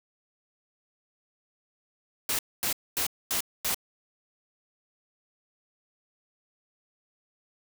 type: noise bursts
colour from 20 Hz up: white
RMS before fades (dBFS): -28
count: 5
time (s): 2.29-3.745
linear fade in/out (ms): 2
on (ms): 99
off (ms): 240
effects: none